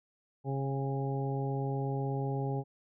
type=harmonic tone with a mistuned harmonic; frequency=136.3 Hz; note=C#3; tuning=29 cents flat; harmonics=1 / 2 / 3 / 4 / 5 / 6; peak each=-32 / -40 / -38 / -44 / -47 / -41 dBFS; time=0.44-2.64 s; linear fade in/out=50 ms; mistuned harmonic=5; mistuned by=+41 cents; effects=none